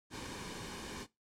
pink noise with comb filter, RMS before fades -44 dBFS, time 0.1-1.07 s, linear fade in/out 50 ms, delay 1.5 ms, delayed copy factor -0.55, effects noise-tail reverb RT60 0.2 s tail -19 dB re dry + low-pass 8000 Hz 12 dB/octave

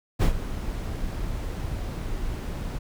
brown noise with ADSR envelope, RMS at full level -17 dBFS, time 0.19-2.79 s, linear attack 33 ms, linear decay 100 ms, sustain -13 dB, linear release 17 ms, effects none

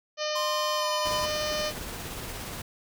harmonic tone, 607 Hz, D#5, 43 cents flat, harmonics 1 / 2 / 3 / 4 / 5 / 6 / 7 / 8 / 9 / 10, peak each -30 / -37 / -39 / -41 / -37 / -44 / -39 / -39 / -41 / -41 dBFS, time 0.17-1.73 s, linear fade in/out 50 ms
square tone with pitch glide, 1046.5 to 1008.5 Hz, C6 to B5, 0 to +36 cents, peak -30 dBFS, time 0.35-1.26 s, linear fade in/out 10 ms, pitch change -64 cents, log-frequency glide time 0.76-0.87 s
pink noise with tremolo, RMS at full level -36 dBFS, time 1.05-2.62 s, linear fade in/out 5 ms, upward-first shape triangle, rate 17 Hz, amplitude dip 30%
effects none

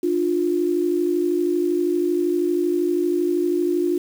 sine tone pair together, 300 / 352.7 Hz, D4 / F4, +37 / +17 cents, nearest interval minor third, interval 280 cents, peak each -23 / -19 dBFS, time 0.03-3.98 s, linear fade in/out 5 ms, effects 7-bit

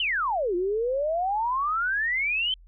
sine exponential two-way sweep, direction down then up, 3136 to 343.2 to 3136 Hz, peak -23 dBFS, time 0-2.54 s, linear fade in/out 2 ms, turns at 0.55 s, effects added 42 Hz sine -48 dBFS peak until 2.67 s

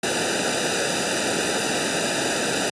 pink noise with comb filter, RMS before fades -23 dBFS, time 0.03-2.7 s, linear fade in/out 5 ms, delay 0.92 ms, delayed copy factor -0.9, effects high-pass 150 Hz 12 dB/octave + resampled to 22050 Hz

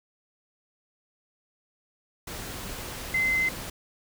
sine tone in noise, 2062 Hz, C7, 26 cents flat, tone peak -22 dBFS, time 3.14-3.49 s, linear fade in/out 5 ms, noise pink, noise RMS -37 dBFS, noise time 2.27-3.7 s, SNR +12 dB, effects none

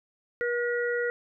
harmonic tone, 480 Hz, B4, 49 cents flat, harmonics 1 / 3 / 4, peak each -27 / -32 / -33 dBFS, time 0.41-1.1 s, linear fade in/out 0 ms, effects none

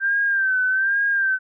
sine tone with vibrato, 1568 Hz, G6, in tune, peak -17 dBFS, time 0-1.39 s, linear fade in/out 50 ms, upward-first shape sine, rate 1.2 Hz, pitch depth 67 cents each way, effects none

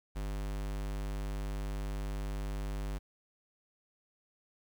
square tone, 50 Hz, G1, 35 cents sharp, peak -35 dBFS, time 0.15-2.99 s, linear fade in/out 20 ms, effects 11-bit

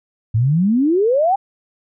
sine exponential sweep, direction up, 104.5 to 815 Hz, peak -12 dBFS, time 0.34-1.36 s, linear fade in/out 10 ms, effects none

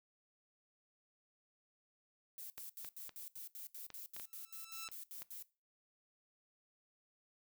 violet noise bursts, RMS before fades -49 dBFS, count 16, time 2.38-5.425 s, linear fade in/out 0 ms, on 120 ms, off 75 ms
clicks, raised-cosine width 0.2 ms, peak -33 dBFS, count 8, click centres 2.58 / 2.847 / 3.093 / 3.903 / 4.165 / 4.198 / 4.888 / 5.22 s
10% pulse tone with exponential growth, 1324 Hz, E6, 7 cents sharp, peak -36 dBFS, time 4.14-4.88 s, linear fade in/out 1 ms, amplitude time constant 160 ms
effects noise-tail reverb RT60 0.3 s tail -19 dB re dry

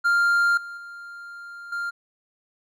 triangle tone with level steps, 1396.9 Hz, F6, in tune, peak -15 / -32 / -35 / -24 dBFS, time 0.04-1.91 s, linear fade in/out 20 ms, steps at 0.57 / 0.77 / 1.72 s, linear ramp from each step 5 ms, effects none

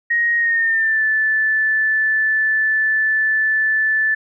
sine tone with pitch glide, 1877 to 1751.3 Hz, A#6 to A6, +11 to -9 cents, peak -14 dBFS, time 0.1-4.15 s, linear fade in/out 10 ms, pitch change -120 cents, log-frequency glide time 0.37-1.04 s, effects none

